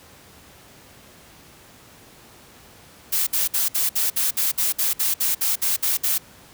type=noise bursts; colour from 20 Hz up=blue; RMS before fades=-21 dBFS; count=15; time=3.12-6.182 s; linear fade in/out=10 ms; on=150 ms; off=58 ms; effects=pink hiss -48 dBFS RMS until 6.53 s + high-pass 60 Hz 12 dB/octave